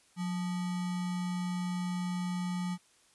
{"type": "tone with sample-and-hold", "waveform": "sine", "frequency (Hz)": 180, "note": "F#3", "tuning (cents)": -47, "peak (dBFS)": -31, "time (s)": [0.16, 2.78], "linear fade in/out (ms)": 50, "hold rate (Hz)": 1050, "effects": ["white hiss -65 dBFS RMS until 3.14 s", "resampled to 24000 Hz"]}